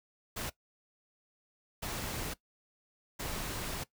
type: noise bursts at uneven times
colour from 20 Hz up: pink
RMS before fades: -38 dBFS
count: 3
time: 0.36-0.5 / 1.82-2.34 / 3.19-3.84 s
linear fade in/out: 10 ms
effects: noise-tail reverb RT60 0.1 s tail -18 dB re dry